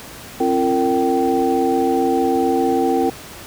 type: tone cluster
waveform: sine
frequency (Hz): 266.4 / 341.9 / 457.2 / 774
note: C4 / F4 / A#4 / G5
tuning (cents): +31 / -37 / -34 / -22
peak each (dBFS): -20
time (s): 0.4-3.1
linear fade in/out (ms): 5
effects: pink hiss -36 dBFS RMS until 3.46 s + high-pass 60 Hz 12 dB/octave